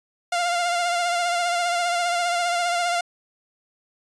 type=tone with vibrato; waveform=sawtooth; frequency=698.5 Hz; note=F5; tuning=in tune; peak=-17 dBFS; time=0.32-3.01 s; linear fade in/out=5 ms; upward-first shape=sine; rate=15 Hz; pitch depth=33 cents each way; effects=resampled to 22050 Hz